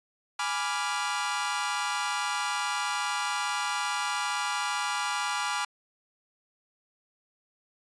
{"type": "chord", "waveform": "sawtooth", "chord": "G# diminished seventh", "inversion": "none", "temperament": "equal", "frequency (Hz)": [830.6, 987.8, 1174.7, 1396.9], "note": ["G#5", "B5", "D6", "F6"], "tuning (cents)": [0, 0, 0, 0], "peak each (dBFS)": -30, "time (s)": [0.39, 5.65], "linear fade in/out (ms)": 5, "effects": ["resampled to 22050 Hz"]}